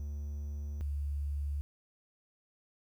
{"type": "tone pair in turn", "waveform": ["triangle", "sine"], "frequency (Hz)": [72.6, 71.81], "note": ["D2", "D2"], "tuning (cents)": [-19, -38], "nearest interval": "unison", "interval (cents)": 19, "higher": "first", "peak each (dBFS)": [-34, -32], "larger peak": "second", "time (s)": [[0, 0.81], [0.81, 1.61]], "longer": "first", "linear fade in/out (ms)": 0, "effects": ["11-bit"]}